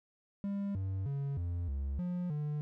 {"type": "tone with pitch steps", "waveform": "triangle", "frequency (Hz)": [199.9, 95.9, 139.6, 86.9, 69, 178, 148.9], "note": ["G3", "G2", "C#3", "F2", "C#2", "F3", "D3"], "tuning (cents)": [34, -37, 13, -8, -7, 33, 24], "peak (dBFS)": -31, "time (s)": [0.44, 2.61], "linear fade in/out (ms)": 0, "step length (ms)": 310, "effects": []}